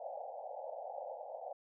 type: band-pass noise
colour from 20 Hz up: white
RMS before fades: -45 dBFS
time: 0-1.53 s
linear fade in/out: 5 ms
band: 510 to 820 Hz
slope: 96 dB/octave
effects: none